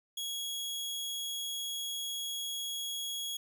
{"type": "tone", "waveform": "sawtooth", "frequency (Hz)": 3326, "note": "G#7", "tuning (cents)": 2, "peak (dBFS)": -32, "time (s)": [0.17, 3.37], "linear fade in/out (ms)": 5, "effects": []}